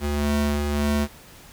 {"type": "ring-modulated tone", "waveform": "35% pulse", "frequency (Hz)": 146, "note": "D3", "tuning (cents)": -10, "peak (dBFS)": -16, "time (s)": [0, 1.08], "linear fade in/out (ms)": 50, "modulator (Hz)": 72.1, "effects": ["pink hiss -47 dBFS RMS until 1.52 s"]}